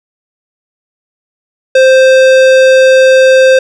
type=tone with tanh clipping; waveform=sine; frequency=523.3 Hz; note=C5; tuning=in tune; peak=-4 dBFS; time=1.75-3.59 s; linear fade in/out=5 ms; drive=18 dB; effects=none